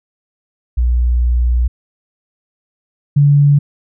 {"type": "tone pair in turn", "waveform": "sine", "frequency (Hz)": [60.4, 143.66], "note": ["B1", "D3"], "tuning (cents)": [-38, -38], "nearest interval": "octave + minor third", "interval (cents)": 1500, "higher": "second", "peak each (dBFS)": [-10, -6], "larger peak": "second", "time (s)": [[0.77, 1.68], [3.16, 3.59]], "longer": "first", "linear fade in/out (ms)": 10, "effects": []}